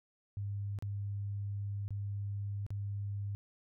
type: tone with dropouts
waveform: sine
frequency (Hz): 100.9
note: G#2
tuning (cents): -49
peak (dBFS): -35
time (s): 0.37-3.35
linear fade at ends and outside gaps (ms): 0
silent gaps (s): 0.788-0.824 / 1.88-1.906 / 2.665-2.705
effects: none